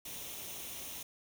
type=noise with comb filter; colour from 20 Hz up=white; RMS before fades=-44 dBFS; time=0.05-1.03 s; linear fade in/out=5 ms; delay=0.32 ms; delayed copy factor=+0.55; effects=none

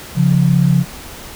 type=tone pair together; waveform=sine; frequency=138.59 / 174.61 Hz; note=C#3 / F3; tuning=0 / 0 cents; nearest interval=major third; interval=400 cents; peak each=-12 dBFS; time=0.15-0.85 s; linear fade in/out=50 ms; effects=pink hiss -33 dBFS RMS until 1.35 s

